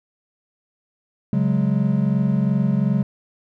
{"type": "chord", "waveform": "triangle", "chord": "C# suspended fourth", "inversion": "none", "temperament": "equal", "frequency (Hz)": [138.59, 185, 207.7], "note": ["C#3", "F#3", "G#3"], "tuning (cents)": [0, 0, 0], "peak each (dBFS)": -19, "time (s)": [1.33, 3.03], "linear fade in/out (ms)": 2, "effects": []}